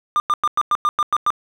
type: tone bursts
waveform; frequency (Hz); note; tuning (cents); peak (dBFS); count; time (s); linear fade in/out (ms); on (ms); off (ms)
triangle; 1200; D6; +37; -12; 9; 0.16-1.304; 0; 40; 98
effects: none